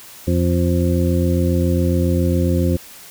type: harmonic tone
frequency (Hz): 87.31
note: F2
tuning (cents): 0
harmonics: 1 / 2 / 3 / 4 / 6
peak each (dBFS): -17 / -20 / -22 / -23 / -25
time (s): 0.27-2.77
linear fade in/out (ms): 10
effects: white hiss -40 dBFS RMS until 3.1 s